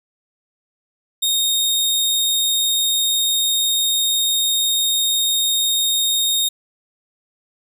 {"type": "tone", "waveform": "sawtooth", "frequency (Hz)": 3706, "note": "A#7", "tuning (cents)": -11, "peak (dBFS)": -13, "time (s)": [1.22, 6.49], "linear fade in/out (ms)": 10, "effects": []}